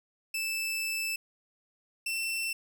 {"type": "tone pair in turn", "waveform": "sawtooth", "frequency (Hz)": [2637, 2685], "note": ["E7", "E7"], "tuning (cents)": [0, 31], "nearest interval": "unison", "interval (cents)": 31, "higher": "second", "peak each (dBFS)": -27, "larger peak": "neither", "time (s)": [[0.34, 1.16], [2.06, 2.53]], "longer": "first", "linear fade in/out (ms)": 5, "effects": []}